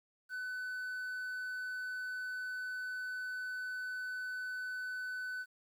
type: tone with quantisation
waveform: triangle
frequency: 1504 Hz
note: F#6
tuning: 28 cents sharp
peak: -36 dBFS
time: 0.29-5.46 s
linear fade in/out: 50 ms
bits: 11
effects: none